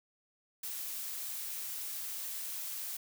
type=noise; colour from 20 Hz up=blue; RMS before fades=-40 dBFS; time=0.63-2.97 s; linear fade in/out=5 ms; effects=none